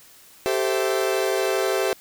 40% pulse chord, A minor seventh, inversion third, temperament equal with one note detuned, 387.7 / 440 / 523.3 / 659.3 Hz, G4 / A4 / C5 / E5, -19 / 0 / 0 / 0 cents, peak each -23 / -27 / -26 / -27 dBFS, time 0.46-1.93 s, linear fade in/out 0 ms, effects white hiss -50 dBFS RMS until 2 s

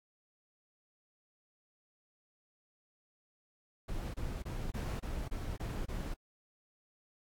brown noise bursts, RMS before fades -38 dBFS, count 8, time 3.88-6.142 s, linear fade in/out 10 ms, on 260 ms, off 26 ms, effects AAC 64 kbps

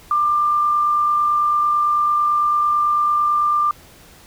sine tone with amplitude modulation, 1191 Hz, D6, 24 cents sharp, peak -13 dBFS, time 0.11-3.71 s, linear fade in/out 2 ms, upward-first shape sine, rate 49 Hz, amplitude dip 25%, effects pink hiss -46 dBFS RMS until 4.26 s

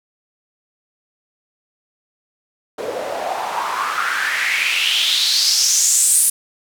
white noise with band-pass filter sweep, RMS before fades -18 dBFS, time 2.78-6.3 s, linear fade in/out 5 ms, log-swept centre 460 to 10000 Hz, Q 4.5, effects none

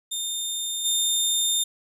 20% pulse tone with level steps, 3628 Hz, A#7, 48 cents flat, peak -21 / -15 dBFS, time 0.11-1.64 s, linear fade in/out 10 ms, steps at 0.84 s, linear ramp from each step 20 ms, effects none

